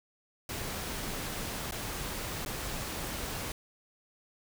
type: noise with dropouts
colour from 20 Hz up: pink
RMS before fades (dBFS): -37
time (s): 0.49-3.52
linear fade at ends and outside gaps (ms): 2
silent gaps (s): 1.711-1.721 / 2.45-2.46
effects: none